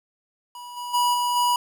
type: tone with level steps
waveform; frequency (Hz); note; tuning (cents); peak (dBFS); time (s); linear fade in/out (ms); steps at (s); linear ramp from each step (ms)
square; 974; B5; -24; -37 / -31 / -19 / -22 / -19; 0.55-1.56; 2; 0.76 / 0.93 / 1.13 / 1.35; 20
effects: 9-bit